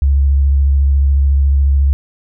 sine tone with vibrato, 69.3 Hz, C#2, in tune, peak -8 dBFS, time 0.02-1.93 s, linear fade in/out 0 ms, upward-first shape triangle, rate 14 Hz, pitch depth 37 cents each way, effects none

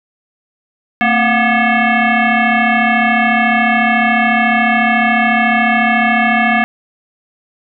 sine tone with frequency modulation, 740 Hz, F#5, in tune, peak -9 dBFS, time 1.01-6.64 s, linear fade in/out 0 ms, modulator 482 Hz, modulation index 3.5, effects none

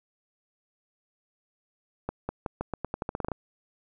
accelerating click train, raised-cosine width 1 ms, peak -16 dBFS, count 14, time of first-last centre 2.09-3.317 s, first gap 200 ms, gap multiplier 0.86, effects none

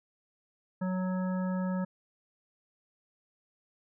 harmonic tone, 185 Hz, F#3, in tune, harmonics 1 / 3 / 5 / 7 / 9, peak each -29 / -39 / -43 / -46 / -48 dBFS, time 0.81-1.85 s, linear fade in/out 10 ms, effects none

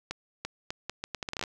accelerating click train, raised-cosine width 0.2 ms, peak -16 dBFS, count 14, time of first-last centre 0.11-1.438 s, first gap 340 ms, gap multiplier 0.75, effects none

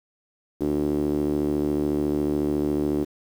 sawtooth tone with band-pass filter, 74 Hz, D2, 14 cents sharp, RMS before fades -24 dBFS, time 0.6-3.05 s, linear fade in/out 20 ms, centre 330 Hz, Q 4.9, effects 8-bit

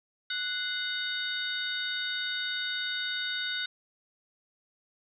harmonic tone with a mistuned harmonic, 740 Hz, F#5, in tune, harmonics 2 / 3 / 4 / 5 / 6, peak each -34 / -42 / -42 / -34 / -42 dBFS, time 0.3-3.66 s, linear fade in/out 5 ms, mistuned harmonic 3, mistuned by -110 cents, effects none

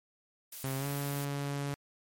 blue noise, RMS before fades -43 dBFS, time 0.52-1.25 s, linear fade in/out 5 ms
sawtooth tone with pitch glide, 134.3 to 141.71 Hz, C3 to C#3, +46 to +39 cents, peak -29 dBFS, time 0.64-1.74 s, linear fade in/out 0 ms, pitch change +93 cents, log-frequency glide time 0.77-0.87 s
effects MP3 64 kbps

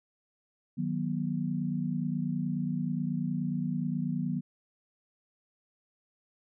sine chord, B major, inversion first, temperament equal with one note detuned, 155.56 / 185 / 242.8 Hz, D#3 / F#3 / B3, 0 / 0 / -29 cents, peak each -33 dBFS, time 0.77-4.41 s, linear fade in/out 20 ms, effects none

